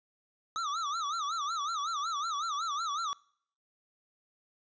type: tone with vibrato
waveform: square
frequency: 1244.5 Hz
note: D#6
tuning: in tune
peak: -32 dBFS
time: 0.56-3.13 s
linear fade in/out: 0 ms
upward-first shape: sine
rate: 5.4 Hz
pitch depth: 170 cents each way
effects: noise-tail reverb RT60 0.6 s tail -24 dB re dry + resampled to 16000 Hz